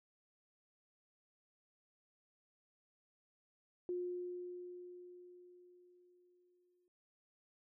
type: tone with exponential decay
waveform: sine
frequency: 357.1 Hz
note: F4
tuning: 39 cents sharp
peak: -36 dBFS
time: 3.89-6.88 s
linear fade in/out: 1 ms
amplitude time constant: 650 ms
effects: none